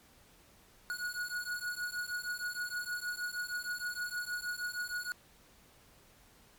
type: beating tone pair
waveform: square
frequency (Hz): 1452 / 1458.4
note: F#6 / F#6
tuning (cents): -33 / -25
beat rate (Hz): 6.4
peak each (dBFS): -40 / -39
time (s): 0.9-5.12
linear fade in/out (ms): 0
effects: pink hiss -62 dBFS RMS until 6.58 s + MP3 96 kbps